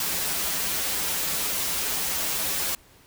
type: noise with comb filter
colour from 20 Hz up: white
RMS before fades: -27 dBFS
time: 0-2.75 s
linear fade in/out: 2 ms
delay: 8.4 ms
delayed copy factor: -0.85
effects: pink hiss -55 dBFS RMS until 3.06 s